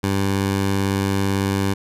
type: tone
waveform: 15% pulse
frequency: 98 Hz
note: G2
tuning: in tune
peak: -12 dBFS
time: 0.03-1.74 s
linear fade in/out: 10 ms
effects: resampled to 32000 Hz